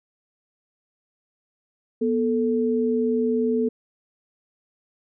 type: tone pair together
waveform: sine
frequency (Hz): 243 / 440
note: B3 / A4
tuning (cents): -28 / 0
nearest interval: minor seventh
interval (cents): 1028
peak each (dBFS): -22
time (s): 2.01-3.69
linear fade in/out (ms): 10
effects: none